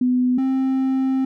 sine / triangle tone pair in turn, 250.5 / 264.1 Hz, B3 / C4, +25 / +16 cents, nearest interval minor second, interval 91 cents, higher second, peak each -15 dBFS, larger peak neither, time 0.01-0.38 / 0.38-1.25 s, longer second, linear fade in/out 5 ms, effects none

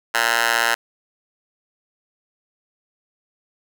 10% pulse tone with high-pass filter, 116.54 Hz, A#2, in tune, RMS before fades -19 dBFS, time 0.14-0.75 s, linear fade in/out 10 ms, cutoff 1200 Hz, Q 2.5, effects none

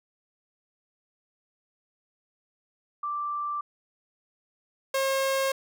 sine / sawtooth tone pair in turn, 1174.7 / 538.3 Hz, D6 / C5, 0 / +49 cents, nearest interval octave + major second, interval 1351 cents, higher first, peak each -28 / -20 dBFS, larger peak second, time 3.03-3.61 / 4.94-5.52 s, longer neither, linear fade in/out 5 ms, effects none

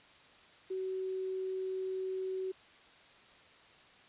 sine tone with quantisation, 376.8 Hz, F#4, 32 cents sharp, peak -34 dBFS, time 0.7-2.52 s, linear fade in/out 10 ms, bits 10, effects white hiss -59 dBFS RMS until 4.08 s + resampled to 8000 Hz

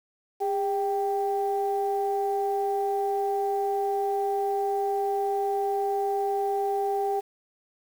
sine tone pair together, 404.2 / 784 Hz, G#4 / G5, -47 / 0 cents, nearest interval major seventh, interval 1147 cents, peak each -26 dBFS, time 0.4-7.21 s, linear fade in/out 20 ms, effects tanh soft clip ceiling -16 dBFS + 8-bit

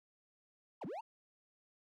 triangle linear two-way sweep, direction down then up, 1108.7 to 138.59 to 961 Hz, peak -39 dBFS, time 0.81-1.01 s, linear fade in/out 10 ms, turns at 0.85 s, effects none

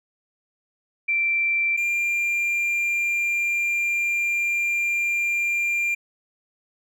sine / triangle tone pair in turn, 2349 / 2387 Hz, D7 / D7, 0 / +28 cents, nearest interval unison, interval 28 cents, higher second, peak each -19 dBFS, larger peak neither, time 1.08-1.77 / 1.77-5.95 s, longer second, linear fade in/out 10 ms, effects none

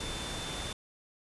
sine tone in noise, 3547 Hz, A7, 13 cents sharp, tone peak -42 dBFS, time 0-0.73 s, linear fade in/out 5 ms, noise pink, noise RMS -38 dBFS, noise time 0-0.73 s, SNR -7 dB, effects resampled to 24000 Hz

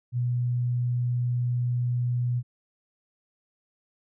sine tone, 122.4 Hz, B2, 15 cents flat, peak -23 dBFS, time 0.12-2.43 s, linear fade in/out 50 ms, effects none

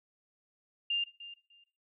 sine tone with echo, 2800 Hz, F7, 4 cents sharp, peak -28 dBFS, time 0.9-1.04 s, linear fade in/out 5 ms, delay 300 ms, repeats 2, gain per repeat -15 dB, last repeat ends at 1.64 s, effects noise-tail reverb RT60 0.4 s tail -18 dB re dry

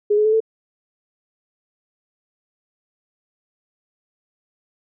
sine tone with pitch steps, 415.3 / 424.5 / 433.9 / 443.6 Hz, G#4 / G#4 / A4 / A4, 0 / +38 / -24 / +14 cents, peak -13 dBFS, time 0.1-0.404 s, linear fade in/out 10 ms, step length 76 ms, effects none

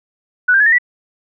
sine tone with pitch steps, 1480 / 1586.2 / 1700.1 / 1822.1 / 1952.9 Hz, F#6 / G6 / G#6 / A#6 / B6, 0 / +20 / +40 / -40 / -20 cents, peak -8 dBFS, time 0.48-0.785 s, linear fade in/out 10 ms, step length 61 ms, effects none

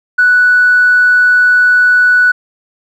triangle tone with tanh clipping, 1480 Hz, F#6, in tune, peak -5 dBFS, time 0.18-2.32 s, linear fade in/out 10 ms, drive 4 dB, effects none

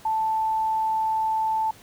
sine tone, 880 Hz, A5, in tune, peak -21 dBFS, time 0.05-1.71 s, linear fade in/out 5 ms, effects pink hiss -50 dBFS RMS until 1.82 s

